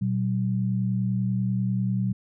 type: tone pair together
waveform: sine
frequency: 119.69 / 190 Hz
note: A#2 / F#3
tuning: +46 / +46 cents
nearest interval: minor sixth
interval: 800 cents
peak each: -25 dBFS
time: 0.01-2.13 s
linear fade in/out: 10 ms
effects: none